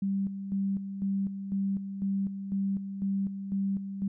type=tone with tremolo; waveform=sine; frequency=196 Hz; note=G3; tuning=in tune; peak=-26 dBFS; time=0.02-4.08 s; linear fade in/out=5 ms; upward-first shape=square; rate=2 Hz; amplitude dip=60%; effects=none